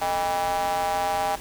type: tone with high-pass filter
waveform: square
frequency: 89 Hz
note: F2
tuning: 33 cents sharp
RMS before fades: -25 dBFS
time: 0.01-1.36 s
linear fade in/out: 10 ms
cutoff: 750 Hz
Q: 6.7
effects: pink hiss -40 dBFS RMS until 1.4 s